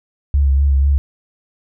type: tone with vibrato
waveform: sine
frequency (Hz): 69.3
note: C#2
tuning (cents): 0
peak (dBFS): -10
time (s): 0.34-0.98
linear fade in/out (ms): 0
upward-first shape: sine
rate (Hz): 4.1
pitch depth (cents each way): 39
effects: none